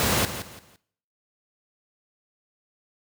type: noise with echo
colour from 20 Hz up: pink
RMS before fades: -22 dBFS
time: 0-0.25 s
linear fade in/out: 0 ms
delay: 170 ms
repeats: 3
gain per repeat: -11 dB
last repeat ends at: 0.76 s
effects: noise-tail reverb RT60 0.6 s tail -18 dB re dry + high-pass 80 Hz 12 dB/octave